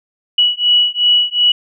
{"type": "beating tone pair", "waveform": "sine", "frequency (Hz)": [2933, 2935.7], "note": ["F#7", "F#7"], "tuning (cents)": [-16, -14], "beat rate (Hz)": 2.7, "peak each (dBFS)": -13, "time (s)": [0.38, 1.52], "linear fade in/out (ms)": 5, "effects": []}